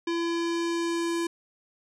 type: tone with low-pass filter sweep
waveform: square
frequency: 337.7 Hz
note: E4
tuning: 42 cents sharp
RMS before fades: -28 dBFS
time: 0.07-1.27 s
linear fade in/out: 5 ms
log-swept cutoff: 4400 to 9200 Hz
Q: 1.2
effects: none